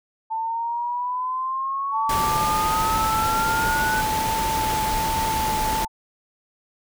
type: exponential sweep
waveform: sine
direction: up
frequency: 886 to 1500 Hz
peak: -23 dBFS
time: 0.3-4.02 s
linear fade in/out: 20 ms
type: tone with vibrato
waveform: sine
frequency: 880 Hz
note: A5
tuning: in tune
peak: -22 dBFS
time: 1.91-5.88 s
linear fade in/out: 50 ms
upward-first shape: sine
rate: 1.3 Hz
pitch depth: 17 cents each way
type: noise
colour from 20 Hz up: pink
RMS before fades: -27 dBFS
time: 2.09-5.85 s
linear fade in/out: 5 ms
effects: none